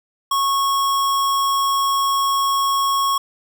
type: tone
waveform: square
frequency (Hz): 1100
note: C#6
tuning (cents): -14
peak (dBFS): -17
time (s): 0.31-3.18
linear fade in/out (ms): 5
effects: none